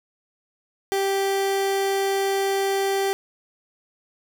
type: tone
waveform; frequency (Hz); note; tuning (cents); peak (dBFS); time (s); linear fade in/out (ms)
30% pulse; 391.5; G4; -2; -18; 0.92-3.13; 0
effects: none